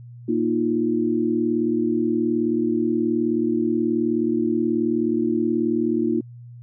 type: chord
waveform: sine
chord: Bb suspended fourth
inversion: none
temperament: just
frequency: 233.1 / 310.8 / 349.6 Hz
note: Bb3 / Eb4 / F4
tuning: 0 / -2 / +2 cents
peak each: -23 dBFS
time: 0.28-6.21 s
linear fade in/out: 10 ms
effects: added 120 Hz sine -38 dBFS peak until 6.62 s